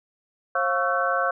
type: tone cluster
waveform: sine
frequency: 537 / 702 / 1115 / 1334 / 1524 Hz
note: C5 / F5 / C#6 / E6 / G6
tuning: +45 / +9 / +10 / +20 / -49 cents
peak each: -27 dBFS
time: 0.55-1.31 s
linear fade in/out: 5 ms
effects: none